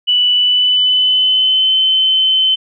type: tone with pitch glide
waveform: sine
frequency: 2966 to 3064 Hz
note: F#7 to G7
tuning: +4 to -40 cents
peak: -9 dBFS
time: 0.07-2.56 s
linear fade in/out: 20 ms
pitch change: +56 cents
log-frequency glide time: 0.31-1.74 s
effects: none